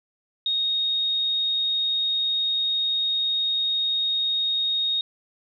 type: tone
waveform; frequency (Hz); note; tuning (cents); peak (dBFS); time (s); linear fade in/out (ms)
sine; 3729; A#7; 0; -21; 0.46-5.01; 2
effects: none